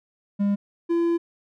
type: tone pair in turn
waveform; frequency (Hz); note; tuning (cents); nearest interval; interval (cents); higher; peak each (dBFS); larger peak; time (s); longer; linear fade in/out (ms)
triangle; 201.8 / 338.9; G#3 / E4; -49 / +48; major sixth; 897; second; -17; neither; 0.39-0.56 / 0.89-1.18; second; 20
effects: none